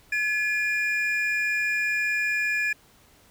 triangle tone pair together, 1706 / 2413 Hz, G#6 / D7, +46 / +46 cents, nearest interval tritone, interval 600 cents, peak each -24 dBFS, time 0.12-2.73 s, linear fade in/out 5 ms, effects pink hiss -57 dBFS RMS until 3.3 s

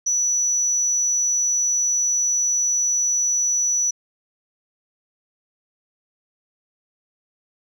sine tone, 5920 Hz, F#8, in tune, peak -16 dBFS, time 0.06-3.91 s, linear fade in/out 10 ms, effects tanh soft clip ceiling -15 dBFS

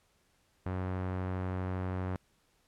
sawtooth tone with low-pass filter, 92.5 Hz, F#2, in tune, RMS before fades -35 dBFS, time 0.66-2.16 s, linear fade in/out 0 ms, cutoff 1500 Hz, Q 0.99, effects pink hiss -71 dBFS RMS until 2.67 s + low-pass 12000 Hz 12 dB/octave

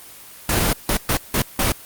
pink noise bursts at uneven times, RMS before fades -18 dBFS, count 5, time 0.49-0.73 / 0.89-0.97 / 1.09-1.17 / 1.34-1.42 / 1.59-1.72 s, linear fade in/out 2 ms, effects white hiss -41 dBFS RMS until 1.85 s + Opus 24 kbps

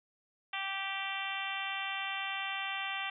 harmonic tone, 390.2 Hz, G4, 8 cents flat, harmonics 2 / 3 / 4 / 5 / 6 / 7 / 8 / 9, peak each -42 / -43 / -44 / -42 / -42 / -41 / -43 / -47 dBFS, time 0.53-3.1 s, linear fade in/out 5 ms, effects none

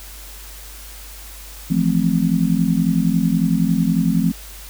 sine chord, F major seventh, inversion third, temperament just, 163.7 / 174.61 / 218.3 / 261.9 Hz, E3 / F3 / A3 / C4, -12 / 0 / -13 / +2 cents, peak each -22 / -18 / -20 / -21 dBFS, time 1.7-4.32 s, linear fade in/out 10 ms, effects added 50 Hz sine -37 dBFS peak until 4.69 s + white hiss -39 dBFS RMS until 4.69 s

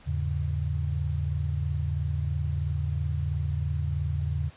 sine tone cluster, 82.3 / 105.3 / 140.9 Hz, E2 / G#2 / C#3, -2 / +24 / +29 cents, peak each -28 / -34 / -30 dBFS, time 0.06-4.5 s, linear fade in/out 20 ms, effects pink hiss -54 dBFS RMS until 4.56 s + resampled to 8000 Hz

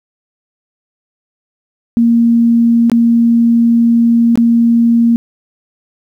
sine tone with dropouts, 233.1 Hz, A#3, in tune, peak -6 dBFS, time 1.97-5.16 s, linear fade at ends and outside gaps 0 ms, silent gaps 2.898-2.917 / 4.356-4.375 s, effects 8-bit

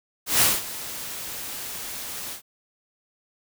white noise with ADSR envelope, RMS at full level -17 dBFS, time 0.26-2.42 s, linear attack 150 ms, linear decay 200 ms, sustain -17 dB, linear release 100 ms, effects none

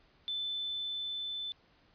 sine tone with level ramp, 3520 Hz, A7, in tune, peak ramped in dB -33 to -36 dBFS, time 0.28-1.52 s, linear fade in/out 0 ms, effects pink hiss -66 dBFS RMS until 1.94 s + resampled to 11025 Hz

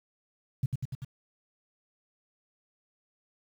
sine tone with echo, 129.9 Hz, C3, 12 cents flat, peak -23 dBFS, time 0.63-0.66 s, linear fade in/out 5 ms, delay 97 ms, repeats 4, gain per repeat -3 dB, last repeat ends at 1.048 s, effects 9-bit

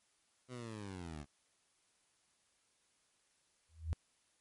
15% pulse linear sweep, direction down, 128.8 to 69.3 Hz, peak -38 dBFS, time 0.48-1.26 s, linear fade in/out 50 ms
sine tone with exponential growth, 80.6 Hz, E2, 38 cents flat, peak -30 dBFS, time 3.69-3.93 s, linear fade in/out 0 ms, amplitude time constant 51 ms
effects white hiss -75 dBFS RMS until 4.4 s + MP3 48 kbps

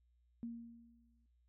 sine tone with exponential decay, 233.1 Hz, A#3, in tune, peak -39 dBFS, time 0.43-1.26 s, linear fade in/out 0 ms, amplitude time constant 180 ms, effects noise-tail reverb RT60 0.2 s tail -17 dB re dry + added 60 Hz sine -70 dBFS peak until 1.48 s

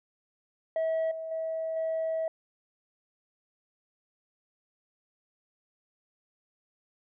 sine tone with level steps, 646 Hz, E5, 35 cents flat, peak -23 / -34 / -29 / -26 dBFS, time 0.76-2.28 s, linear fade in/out 2 ms, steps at 1.11 / 1.31 / 1.76 s, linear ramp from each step 5 ms, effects tanh soft clip ceiling -25 dBFS

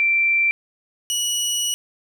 sine / 20% pulse tone pair in turn, 2349 / 2930 Hz, D7 / F#7, 0 / -18 cents, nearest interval major third, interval 382 cents, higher second, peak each -15 dBFS, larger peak neither, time 0-0.51 / 1.1-1.74 s, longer second, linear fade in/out 0 ms, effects none

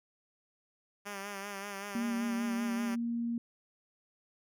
5% pulse tone with vibrato, 200 Hz, G3, 35 cents sharp, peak -28 dBFS, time 1.05-2.96 s, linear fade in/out 20 ms, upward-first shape sine, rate 5.2 Hz, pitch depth 46 cents each way
sine tone with pitch glide, 233.1 to 234.6 Hz, A#3 to A#3, 0 to +11 cents, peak -31 dBFS, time 1.95-3.38 s, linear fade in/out 2 ms, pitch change +11 cents, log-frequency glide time 2.9-3.01 s
effects none

